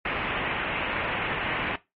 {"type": "low-pass noise", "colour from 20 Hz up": "white", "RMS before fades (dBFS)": -29, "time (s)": [0.05, 1.76], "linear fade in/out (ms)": 5, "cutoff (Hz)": 2800, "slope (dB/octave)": 48, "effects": ["noise-tail reverb RT60 0.2 s tail -17 dB re dry", "MP3 32 kbps"]}